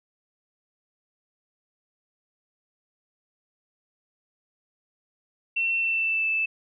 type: tone with pitch glide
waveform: sine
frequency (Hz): 2705 to 2634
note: E7 to E7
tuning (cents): +44 to -2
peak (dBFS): -22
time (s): 5.56-6.46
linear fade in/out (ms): 10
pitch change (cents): -46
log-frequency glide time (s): 5.74-6.27
effects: none